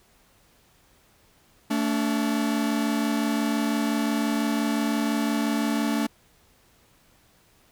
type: tone pair together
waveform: 45% pulse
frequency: 221.8 / 287.6 Hz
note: A3 / D4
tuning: +14 / -36 cents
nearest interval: major third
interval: 450 cents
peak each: -25 / -26 dBFS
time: 1.7-6.07 s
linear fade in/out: 10 ms
effects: pink hiss -60 dBFS RMS until 7.71 s